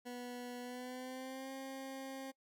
20% pulse tone with pitch glide, 245.3 to 267.5 Hz, B3 to C4, -12 to +38 cents, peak -39 dBFS, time 0.05-2.32 s, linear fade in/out 20 ms, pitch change +150 cents, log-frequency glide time 0.61-1.51 s, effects noise-tail reverb RT60 0.1 s tail -23 dB re dry

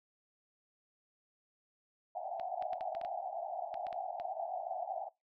white band-pass noise, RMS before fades -40 dBFS, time 2.15-5.09 s, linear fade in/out 5 ms, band 650 to 790 Hz, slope 96 dB/octave
clicks, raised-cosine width 0.3 ms, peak -33 dBFS, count 11, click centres 2.398 / 2.624 / 2.732 / 2.809 / 2.95 / 3.014 / 3.049 / 3.742 / 3.868 / 3.928 / 4.199 s
effects noise-tail reverb RT60 0.2 s tail -21 dB re dry

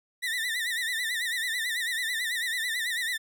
30% pulse tone with vibrato, 1886 Hz, A#6, 20 cents sharp, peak -25 dBFS, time 0.22-3.18 s, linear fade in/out 20 ms, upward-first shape sine, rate 9.1 Hz, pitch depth 110 cents each way, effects none

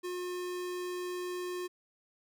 square tone, 359.2 Hz, F4, 49 cents sharp, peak -36 dBFS, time 0.03-1.68 s, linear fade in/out 20 ms, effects none

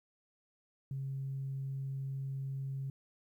sine tone, 135.6 Hz, C#3, 38 cents flat, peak -35 dBFS, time 0.91-2.9 s, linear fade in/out 2 ms, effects tanh soft clip ceiling -31 dBFS + 12-bit

